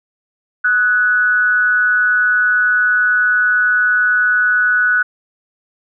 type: tone with amplitude modulation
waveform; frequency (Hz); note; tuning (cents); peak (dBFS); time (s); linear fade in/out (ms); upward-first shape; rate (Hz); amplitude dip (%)
sine; 1480; F#6; 0; -8; 0.64-5.03; 10; sine; 211; 55
effects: none